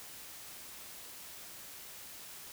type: silence
effects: white hiss -49 dBFS RMS until 2.52 s